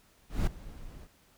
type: noise with ADSR envelope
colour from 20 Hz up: brown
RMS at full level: -25 dBFS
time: 0.29-1.08 s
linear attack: 180 ms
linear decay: 6 ms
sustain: -20 dB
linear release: 47 ms
effects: pink hiss -64 dBFS RMS until 1.37 s